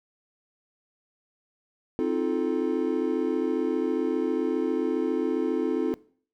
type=chord; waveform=triangle; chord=F dominant seventh; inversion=second; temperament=just; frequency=261.9 / 314.3 / 349.2 / 436.5 Hz; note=C4 / Eb4 / F4 / A4; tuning=+2 / +18 / 0 / -14 cents; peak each=-27 dBFS; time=1.99-5.94 s; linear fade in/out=0 ms; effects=noise-tail reverb RT60 0.5 s tail -21 dB re dry